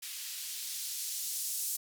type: noise with band-pass filter sweep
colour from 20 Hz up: violet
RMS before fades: -38 dBFS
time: 0.02-1.77 s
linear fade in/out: 10 ms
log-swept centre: 2500 to 7100 Hz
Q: 0.88
effects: none